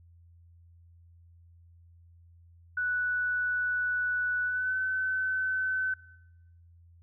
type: tone with pitch glide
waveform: sine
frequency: 1480 to 1520.7 Hz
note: F#6 to F#6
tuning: 0 to +47 cents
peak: -27 dBFS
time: 2.77-5.94 s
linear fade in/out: 5 ms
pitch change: +47 cents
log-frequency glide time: 4.44-4.77 s
effects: noise-tail reverb RT60 0.9 s tail -20 dB re dry + added 85 Hz sine -54 dBFS peak until 7.02 s